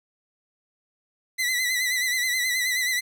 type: tone with vibrato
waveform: sawtooth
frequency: 2000 Hz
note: B6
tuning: 21 cents sharp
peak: -19 dBFS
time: 1.38-3.01 s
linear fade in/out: 20 ms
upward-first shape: sine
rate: 9.4 Hz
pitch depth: 58 cents each way
effects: none